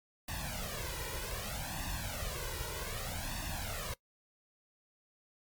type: noise with flanger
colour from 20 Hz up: pink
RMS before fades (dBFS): -39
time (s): 0.28-3.94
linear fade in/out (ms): 5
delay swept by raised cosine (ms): 1.1 to 2.1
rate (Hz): 0.64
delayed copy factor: +0.95
effects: noise-tail reverb RT60 0.1 s tail -21 dB re dry + MP3 96 kbps